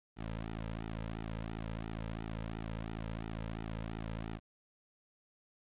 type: tone with flanger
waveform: sawtooth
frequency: 55 Hz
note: A1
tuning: in tune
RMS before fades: -41 dBFS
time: 0.16-4.4 s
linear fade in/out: 50 ms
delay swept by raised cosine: 1.8 to 2.77 ms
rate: 2.9 Hz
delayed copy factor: -0.95
effects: resampled to 8000 Hz + 12-bit